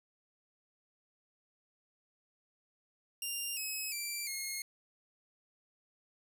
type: tone with pitch steps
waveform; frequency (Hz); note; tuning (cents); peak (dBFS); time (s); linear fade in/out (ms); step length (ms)
10% pulse; 2794 / 2562 / 2349 / 2154; F7 / E7 / D7 / C7; 0 / -50 / 0 / +50; -28; 3.22-4.62; 2; 350
effects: none